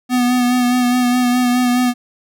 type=tone with vibrato; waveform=square; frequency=247.3 Hz; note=B3; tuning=3 cents sharp; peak=-13 dBFS; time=0.09-1.94 s; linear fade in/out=50 ms; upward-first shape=sine; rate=4.8 Hz; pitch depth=25 cents each way; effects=none